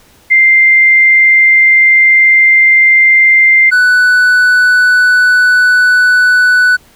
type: tone pair in turn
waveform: sine / triangle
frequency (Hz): 2093 / 1488.5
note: C7 / F#6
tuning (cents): 0 / +10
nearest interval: tritone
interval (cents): 590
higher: first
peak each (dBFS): -3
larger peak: neither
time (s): 0.3-3.71 / 3.71-6.77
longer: first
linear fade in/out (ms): 20
effects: pink hiss -45 dBFS RMS until 6.95 s